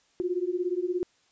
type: beating tone pair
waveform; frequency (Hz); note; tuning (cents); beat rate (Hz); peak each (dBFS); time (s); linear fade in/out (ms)
sine; 350 / 367; F4 / F#4; +4 / -14; 17; -29; 0.2-1.03; 0
effects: white hiss -66 dBFS RMS until 1.31 s + resampled to 16000 Hz